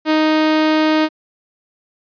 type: tone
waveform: sawtooth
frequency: 311.1 Hz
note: D#4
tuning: in tune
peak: -8 dBFS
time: 0.05-1.09 s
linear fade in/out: 50 ms
effects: resampled to 11025 Hz